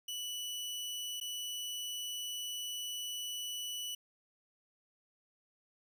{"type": "tone with dropouts", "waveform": "sawtooth", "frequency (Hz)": 2960, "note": "F#7", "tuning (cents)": 0, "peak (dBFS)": -35, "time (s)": [0.08, 3.95], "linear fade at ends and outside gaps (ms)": 5, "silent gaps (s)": [1.201, 1.211], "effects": []}